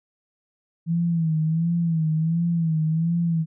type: tone with vibrato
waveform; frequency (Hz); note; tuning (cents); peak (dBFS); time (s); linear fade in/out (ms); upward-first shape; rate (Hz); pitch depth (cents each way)
sine; 163.6; E3; -13; -19; 0.86-3.46; 50; sine; 1.4; 77
effects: none